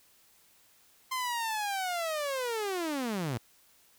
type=linear sweep; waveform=sawtooth; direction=down; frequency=1046.5 to 107.3 Hz; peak=-27 dBFS; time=1.11-3.38 s; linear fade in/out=10 ms; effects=white hiss -63 dBFS RMS until 3.98 s